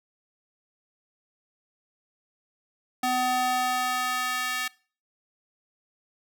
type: tone with high-pass filter sweep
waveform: square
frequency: 251.9 Hz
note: B3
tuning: 34 cents sharp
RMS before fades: -27 dBFS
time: 3.03-4.68 s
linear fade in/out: 5 ms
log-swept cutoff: 520 to 1800 Hz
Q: 1.5
effects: noise-tail reverb RT60 0.4 s tail -22 dB re dry